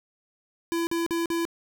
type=tone bursts; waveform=square; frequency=335.9 Hz; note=E4; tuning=33 cents sharp; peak=-25 dBFS; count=4; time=0.72-1.452 s; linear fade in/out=0 ms; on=150 ms; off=44 ms; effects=none